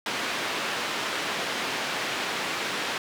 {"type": "band-pass noise", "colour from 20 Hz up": "white", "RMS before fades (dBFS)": -30, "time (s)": [0.06, 2.98], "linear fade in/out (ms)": 2, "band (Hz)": [200, 3000], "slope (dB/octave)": 12, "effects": []}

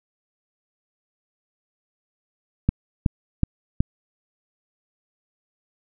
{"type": "click train", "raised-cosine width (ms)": 5, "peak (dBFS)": -5, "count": 4, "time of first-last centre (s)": [2.69, 3.805], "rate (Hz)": 2.69, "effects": []}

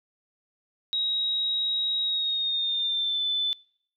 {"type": "tone with pitch glide", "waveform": "sine", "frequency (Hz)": [3809, 3513], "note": ["A#7", "A7"], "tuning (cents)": [37, -3], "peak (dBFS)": -24, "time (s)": [0.93, 3.53], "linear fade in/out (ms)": 0, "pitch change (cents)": -140, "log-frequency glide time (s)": [2.02, 3.23], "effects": ["noise-tail reverb RT60 0.7 s tail -25 dB re dry"]}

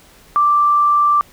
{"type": "tone", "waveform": "sine", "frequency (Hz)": 1174.7, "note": "D6", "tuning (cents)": 0, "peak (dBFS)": -10, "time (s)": [0.36, 1.21], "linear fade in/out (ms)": 0, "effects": ["pink hiss -47 dBFS RMS until 1.32 s"]}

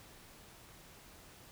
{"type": "silence", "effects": ["pink hiss -57 dBFS RMS until 1.51 s"]}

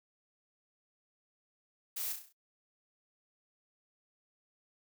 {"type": "noise with echo", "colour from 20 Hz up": "blue", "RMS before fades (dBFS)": -38, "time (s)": [1.96, 2.13], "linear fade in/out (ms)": 10, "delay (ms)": 33, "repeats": 6, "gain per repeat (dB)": -5, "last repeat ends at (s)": 2.328, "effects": ["noise-tail reverb RT60 0.1 s tail -22 dB re dry"]}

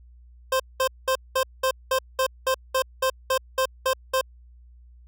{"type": "tone bursts", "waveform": "25% pulse", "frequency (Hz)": 523.3, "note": "C5", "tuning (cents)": 0, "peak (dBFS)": -16, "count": 14, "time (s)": [0.52, 4.212], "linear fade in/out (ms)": 5, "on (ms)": 78, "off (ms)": 200, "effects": ["added 60 Hz sine -47 dBFS peak until 5.07 s"]}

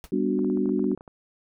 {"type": "noise with exponential decay", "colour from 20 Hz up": "pink", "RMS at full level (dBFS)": -38, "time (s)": [0.04, 0.11], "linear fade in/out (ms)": 1, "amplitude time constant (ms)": 15}
{"type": "chord", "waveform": "sine", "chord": "G major seventh", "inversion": "none", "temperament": "equal with one note detuned", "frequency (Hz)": [198.62, 246.9, 293.7, 370], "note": ["G3", "B3", "D4", "F#4"], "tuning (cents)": [23, 0, 0, 0], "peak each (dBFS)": -27, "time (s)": [0.12, 0.95], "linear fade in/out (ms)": 5}
{"type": "clicks", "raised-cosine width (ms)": 1, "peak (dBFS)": -30, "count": 12, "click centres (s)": [0.391, 0.446, 0.5, 0.573, 0.658, 0.692, 0.794, 0.842, 0.916, 0.976, 1.009, 1.078]}
{"effects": []}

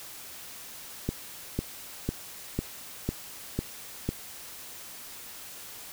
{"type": "click train", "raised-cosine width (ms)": 3, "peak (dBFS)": -14, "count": 7, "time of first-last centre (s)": [1.09, 4.09], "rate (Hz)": 2, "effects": ["white hiss -44 dBFS RMS until 5.92 s"]}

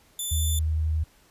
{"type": "tone", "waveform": "5% pulse", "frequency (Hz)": 3520, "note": "A7", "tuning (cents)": 0, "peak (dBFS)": -20, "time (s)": [0.19, 0.59], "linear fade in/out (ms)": 2}
{"type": "tone with vibrato", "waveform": "sine", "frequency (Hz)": 78.5, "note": "D#2", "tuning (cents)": 16, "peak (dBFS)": -22, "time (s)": [0.31, 1.04], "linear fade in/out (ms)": 10, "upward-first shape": "triangle", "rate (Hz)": 11, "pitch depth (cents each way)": 13}
{"effects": ["pink hiss -59 dBFS RMS until 1.3 s", "resampled to 32000 Hz"]}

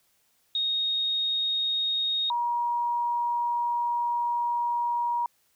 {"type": "tone pair in turn", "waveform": "sine", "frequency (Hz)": [3729, 952.9], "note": ["A#7", "A#5"], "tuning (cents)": [0, 38], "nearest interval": "2 octaves", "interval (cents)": 2362, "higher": "first", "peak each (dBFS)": -24, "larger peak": "neither", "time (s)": [[0.55, 2.3], [2.3, 5.26]], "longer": "second", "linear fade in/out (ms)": 2, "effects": ["white hiss -68 dBFS RMS until 5.55 s"]}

